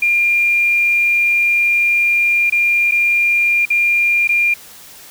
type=tone with dropouts; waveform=sine; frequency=2400 Hz; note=D7; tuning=37 cents sharp; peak=-11 dBFS; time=0.02-4.54 s; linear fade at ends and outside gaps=5 ms; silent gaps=2.499-2.522 / 2.912-2.919 / 3.654-3.702 / 4.275-4.29 s; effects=white hiss -39 dBFS RMS until 5.1 s